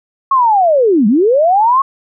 sine linear two-way sweep, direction down then up, 1108.7 to 193.6 to 1108.7 Hz, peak -7 dBFS, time 0.31-1.82 s, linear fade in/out 5 ms, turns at 1.07 s, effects none

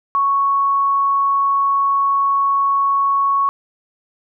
sine tone, 1108.7 Hz, C#6, in tune, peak -13 dBFS, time 0.15-3.49 s, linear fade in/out 0 ms, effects none

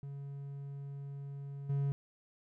triangle tone with level steps, 140 Hz, C#3, 18 cents sharp, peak -39 / -28 dBFS, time 0.03-1.92 s, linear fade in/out 0 ms, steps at 1.69 s, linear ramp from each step 10 ms, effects none

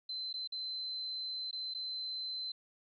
sine tone with dropouts, 4069 Hz, C8, 49 cents flat, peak -37 dBFS, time 0.09-2.52 s, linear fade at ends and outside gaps 5 ms, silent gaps 0.329-0.339 / 0.475-0.521 / 1.512-1.528 / 1.739-1.747 s, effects none

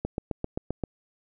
click train, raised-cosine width 2 ms, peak -15 dBFS, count 7, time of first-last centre 0.05-0.837 s, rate 7.62 Hz, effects none

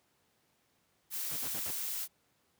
blue noise, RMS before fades -37 dBFS, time 1.1-2.08 s, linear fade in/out 50 ms
pink noise bursts, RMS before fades -44 dBFS, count 4, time 1.31-1.712 s, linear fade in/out 5 ms, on 57 ms, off 58 ms
effects pink hiss -73 dBFS RMS until 2.59 s + high-pass 100 Hz 12 dB/octave

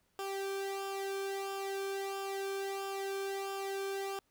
sawtooth tone with flanger, 391.6 Hz, G4, 2 cents flat, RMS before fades -38 dBFS, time 0.19-4.19 s, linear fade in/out 0 ms, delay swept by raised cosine 0.48 to 1.06 ms, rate 1.5 Hz, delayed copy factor -0.75, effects pink hiss -75 dBFS RMS until 4.3 s

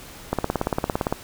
click train, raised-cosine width 1 ms, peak -7 dBFS, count 15, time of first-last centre 0.33-1.125 s, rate 17.6 Hz, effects pink hiss -42 dBFS RMS until 1.23 s

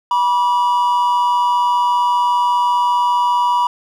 triangle tone pair together, 972 / 1157.1 Hz, B5 / D6, -28 / -26 cents, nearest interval minor third, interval 302 cents, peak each -11 / -20 dBFS, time 0.11-3.67 s, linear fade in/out 2 ms, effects none

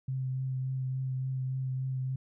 sine tone with vibrato, 130.81 Hz, C3, in tune, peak -30 dBFS, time 0.08-2.16 s, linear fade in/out 5 ms, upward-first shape triangle, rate 3.5 Hz, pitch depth 18 cents each way, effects none

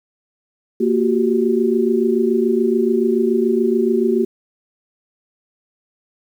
sine tone cluster, 231.7 / 361.5 / 388.5 Hz, A#3 / F#4 / G4, -10 / -40 / -16 cents, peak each -18 dBFS, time 0.8-4.25 s, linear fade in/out 10 ms, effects 8-bit

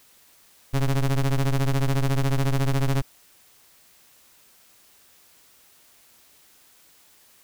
square ring-modulated tone, 69 Hz, C#2, 7 cents flat, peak -17 dBFS, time 0.73-3.02 s, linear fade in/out 10 ms, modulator 62 Hz, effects white hiss -56 dBFS RMS until 7.43 s

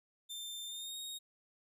sawtooth tone with pitch glide, 3581 to 3740 Hz, A7 to A#7, +30 to +5 cents, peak -39 dBFS, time 0.29-1.19 s, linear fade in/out 20 ms, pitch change +75 cents, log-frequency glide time 0.66-0.97 s, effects none

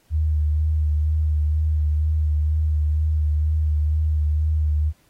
sine tone with vibrato, 76.5 Hz, D#2, 29 cents flat, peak -17 dBFS, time 0.1-4.93 s, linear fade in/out 50 ms, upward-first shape sine, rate 2.1 Hz, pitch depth 28 cents each way, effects pink hiss -61 dBFS RMS until 5.09 s + AAC 48 kbps

